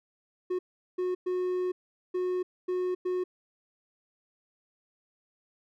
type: tone bursts at uneven times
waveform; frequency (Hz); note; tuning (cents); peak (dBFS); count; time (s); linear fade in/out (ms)
triangle; 364.4; F#4; -26; -25; 6; 0.5-0.59 / 0.98-1.15 / 1.26-1.72 / 2.14-2.43 / 2.68-2.95 / 3.05-3.24; 10
effects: none